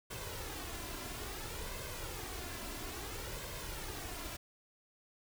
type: noise with flanger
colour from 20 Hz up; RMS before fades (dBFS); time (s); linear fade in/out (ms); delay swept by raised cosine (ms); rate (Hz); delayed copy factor
pink; -43; 0.1-4.37; 10; 1.9 to 3; 0.59; +0.55
effects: none